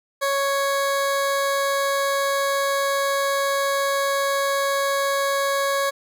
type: tone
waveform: 20% pulse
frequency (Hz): 554.4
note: C#5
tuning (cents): 0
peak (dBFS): -15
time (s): 0.21-5.91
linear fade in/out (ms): 20
effects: none